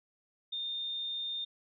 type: tone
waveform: sine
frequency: 3633 Hz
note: A#7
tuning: 45 cents flat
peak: -34 dBFS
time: 0.52-1.45 s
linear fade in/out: 10 ms
effects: none